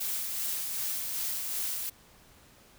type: noise with tremolo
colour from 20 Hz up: blue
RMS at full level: -32 dBFS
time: 0-1.9 s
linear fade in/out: 10 ms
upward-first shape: sine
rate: 2.6 Hz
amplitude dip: 30%
effects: pink hiss -58 dBFS RMS until 2.78 s